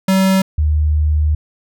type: tone pair in turn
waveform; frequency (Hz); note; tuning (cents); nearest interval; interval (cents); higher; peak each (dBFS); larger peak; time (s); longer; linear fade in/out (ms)
square / sine; 190.7 / 76.03; G3 / D#2; -47 / -39; octave + major third; 1592; first; -11; neither; 0.08-0.42 / 0.58-1.35; second; 5
effects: none